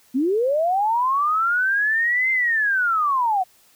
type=linear two-way sweep; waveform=sine; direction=up then down; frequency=240.9 to 2093 to 715 Hz; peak=-17 dBFS; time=0.14-3.44 s; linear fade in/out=20 ms; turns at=2.31 s; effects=white hiss -56 dBFS RMS until 3.75 s